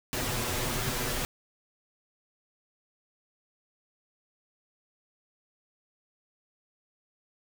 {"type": "noise with comb filter", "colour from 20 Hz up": "pink", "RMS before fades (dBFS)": -31, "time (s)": [0.13, 1.25], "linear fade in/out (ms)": 0, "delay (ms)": 8.1, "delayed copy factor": 0.65, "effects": []}